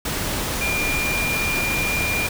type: tone in noise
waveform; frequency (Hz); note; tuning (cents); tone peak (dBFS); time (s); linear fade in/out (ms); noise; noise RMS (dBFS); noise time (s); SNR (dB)
sine; 2400; D7; +37; -22; 0.61-2.27; 5; pink; -25; 0.05-2.29; 0
effects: none